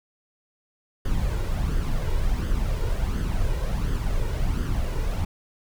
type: noise with flanger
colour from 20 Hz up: brown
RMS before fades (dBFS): -24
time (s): 1.05-5.25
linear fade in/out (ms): 5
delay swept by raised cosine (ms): 0.62 to 2.12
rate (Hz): 1.4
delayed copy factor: +0.55
effects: none